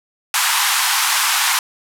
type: band-pass noise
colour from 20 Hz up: pink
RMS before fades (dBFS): -17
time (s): 0.34-1.59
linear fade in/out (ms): 2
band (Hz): 860 to 14000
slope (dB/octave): 48
effects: none